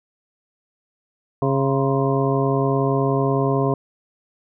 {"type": "harmonic tone with a mistuned harmonic", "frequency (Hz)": 136.4, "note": "C#3", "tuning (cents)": -28, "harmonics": [1, 2, 3, 4, 5, 7, 8], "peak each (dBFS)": [-21, -24, -22, -28, -26, -31, -28], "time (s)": [1.42, 3.74], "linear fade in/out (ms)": 2, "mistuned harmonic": 8, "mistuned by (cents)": -74, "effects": []}